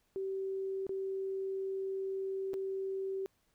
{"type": "tone with dropouts", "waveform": "sine", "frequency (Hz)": 385.4, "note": "G4", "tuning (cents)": -29, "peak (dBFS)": -34, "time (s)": [0.16, 3.26], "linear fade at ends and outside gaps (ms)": 0, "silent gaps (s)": [[0.867, 0.893], [2.534, 2.54]], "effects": ["pink hiss -75 dBFS RMS until 3.54 s"]}